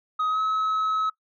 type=tone with pitch glide; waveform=sine; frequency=1259 to 1286.2 Hz; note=D#6 to E6; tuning=+20 to -43 cents; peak=-19 dBFS; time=0.19-1.1 s; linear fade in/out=10 ms; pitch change=+37 cents; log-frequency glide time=0.29-0.4 s; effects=noise-tail reverb RT60 0.1 s tail -20 dB re dry + tanh soft clip ceiling -21 dBFS